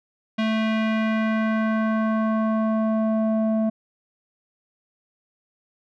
square tone with low-pass filter sweep, 220 Hz, A3, in tune, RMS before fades -22 dBFS, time 0.38-3.7 s, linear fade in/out 10 ms, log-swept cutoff 3100 to 590 Hz, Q 1.7, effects none

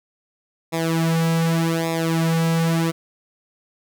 sawtooth tone with flanger, 164.4 Hz, E3, 4 cents flat, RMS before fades -20 dBFS, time 0.72-2.92 s, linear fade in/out 20 ms, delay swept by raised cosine 0.66 to 3.36 ms, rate 0.85 Hz, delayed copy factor -0.9, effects none

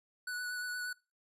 square tone with vibrato, 1479 Hz, F#6, 1 cent flat, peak -37 dBFS, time 0.27-0.93 s, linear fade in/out 5 ms, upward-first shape sine, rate 8.5 Hz, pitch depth 16 cents each way, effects noise-tail reverb RT60 0.3 s tail -23 dB re dry + resampled to 32000 Hz

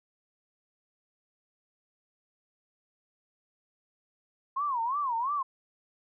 sine tone with vibrato, 1035 Hz, C6, 19 cents flat, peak -27 dBFS, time 4.56-5.43 s, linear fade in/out 10 ms, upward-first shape sine, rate 2.9 Hz, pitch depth 230 cents each way, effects none

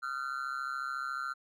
triangle tone with amplitude modulation, 1374 Hz, F6, 29 cents flat, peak -28 dBFS, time 0.02-1.34 s, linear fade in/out 20 ms, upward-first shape sine, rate 134 Hz, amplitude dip 95%, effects none

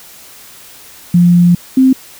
sine tone pair in turn, 174.9 / 261.6 Hz, F3 / C4, +3 / 0 cents, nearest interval perfect fifth, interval 697 cents, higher second, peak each -4 dBFS, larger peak neither, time 1.14-1.55 / 1.77-1.93 s, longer first, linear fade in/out 5 ms, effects white hiss -37 dBFS RMS until 2.19 s

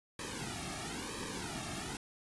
pink noise with flanger, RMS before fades -41 dBFS, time 0.19-1.97 s, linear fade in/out 2 ms, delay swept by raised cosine 1.4 to 2.04 ms, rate 1 Hz, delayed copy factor -0.85, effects resampled to 24000 Hz

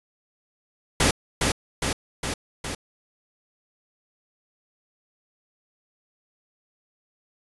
pink noise with echo, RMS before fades -19 dBFS, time 1-1.11 s, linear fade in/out 5 ms, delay 410 ms, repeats 4, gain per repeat -3 dB, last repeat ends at 2.75 s, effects resampled to 24000 Hz

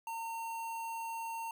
square tone with notch filter, 912 Hz, A#5, 38 cents flat, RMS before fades -40 dBFS, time 0.07-1.51 s, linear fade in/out 2 ms, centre 4900 Hz, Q 1.7, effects none

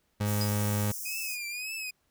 30% pulse tone, 103.83 Hz, G#2, in tune, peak -24 dBFS, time 0.2-0.92 s, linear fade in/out 10 ms
white high-pass noise, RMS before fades -38 dBFS, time 0.24-1.38 s, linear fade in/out 50 ms, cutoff 5200 Hz, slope 96 dB/octave
triangle tone with exponential decay, 4963 Hz, D#8, 5 cents flat, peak -28 dBFS, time 0.41-0.56 s, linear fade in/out 1 ms, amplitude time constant 32 ms
sawtooth tone with vibrato, 2489 Hz, D#7, in tune, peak -31 dBFS, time 1.05-1.91 s, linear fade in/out 10 ms, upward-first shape triangle, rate 1.8 Hz, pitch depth 110 cents each way
effects pink hiss -73 dBFS RMS until 2.1 s

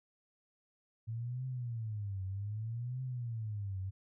sine tone with vibrato, 110.7 Hz, A2, 11 cents sharp, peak -36 dBFS, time 1.07-3.91 s, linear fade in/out 20 ms, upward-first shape triangle, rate 0.64 Hz, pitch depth 290 cents each way, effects none

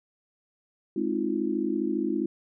sine chord, F minor seventh, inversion first, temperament just, 209.5 / 261.9 / 314.3 / 349.2 Hz, Ab3 / C4 / Eb4 / F4, +15 / +2 / +18 / 0 cents, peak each -32 / -31 / -29 / -30 dBFS, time 0.96-2.26 s, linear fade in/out 5 ms, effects none

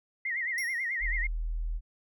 sine tone with vibrato, 1985 Hz, B6, 8 cents sharp, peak -29 dBFS, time 0.25-1.27 s, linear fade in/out 5 ms, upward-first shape sine, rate 9.2 Hz, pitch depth 130 cents each way
25% pulse tone with exponential decay, 5588 Hz, F8, in tune, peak -29 dBFS, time 0.58-0.98 s, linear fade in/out 1 ms, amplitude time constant 86 ms
sine tone, 40.19 Hz, E1, 43 cents flat, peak -29 dBFS, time 1-1.81 s, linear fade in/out 50 ms
effects none

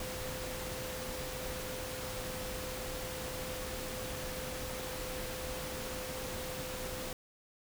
sine tone in noise, 512 Hz, C5, 38 cents flat, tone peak -43 dBFS, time 0-7.13 s, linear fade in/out 2 ms, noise pink, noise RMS -41 dBFS, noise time 0-7.13 s, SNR -5 dB, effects none

